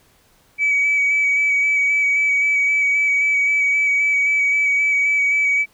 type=tone with vibrato; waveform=sine; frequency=2280 Hz; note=C#7; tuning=48 cents sharp; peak=-13 dBFS; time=0.58-5.66 s; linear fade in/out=50 ms; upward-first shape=square; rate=3.8 Hz; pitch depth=14 cents each way; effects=tanh soft clip ceiling -11 dBFS + pink hiss -56 dBFS RMS until 5.73 s